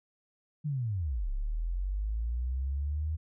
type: linear two-way sweep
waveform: sine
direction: down then up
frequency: 155.6 to 33.18 to 79.8 Hz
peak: -29 dBFS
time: 0.64-3.17 s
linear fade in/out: 20 ms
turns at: 1.3 s
effects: none